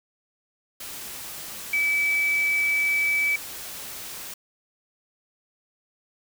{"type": "tone in noise", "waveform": "sine", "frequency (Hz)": 2300, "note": "D7", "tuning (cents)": -37, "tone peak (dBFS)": -20, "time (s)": [1.73, 3.36], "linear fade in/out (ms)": 5, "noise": "white", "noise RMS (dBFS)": -37, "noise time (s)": [0.8, 4.34], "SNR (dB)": 14, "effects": []}